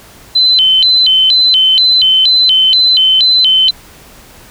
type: tone with vibrato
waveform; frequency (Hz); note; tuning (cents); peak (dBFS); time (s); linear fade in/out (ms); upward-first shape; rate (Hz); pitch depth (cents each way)
sine; 3520; A7; 0; -5; 0.35-3.71; 10; square; 2.1; 240
effects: pink hiss -38 dBFS RMS until 4.5 s